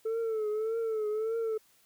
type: tone with vibrato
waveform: sine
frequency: 440 Hz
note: A4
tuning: in tune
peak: -26 dBFS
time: 0.05-1.58 s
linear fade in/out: 10 ms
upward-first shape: triangle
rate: 1.7 Hz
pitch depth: 83 cents each way
effects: tanh soft clip ceiling -28 dBFS + white hiss -65 dBFS RMS until 1.85 s